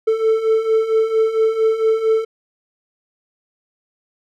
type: beating tone pair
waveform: triangle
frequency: 440 / 444.4 Hz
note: A4 / A4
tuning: 0 / +17 cents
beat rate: 4.4 Hz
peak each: -18 / -13 dBFS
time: 0.07-2.25 s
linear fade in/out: 10 ms
effects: none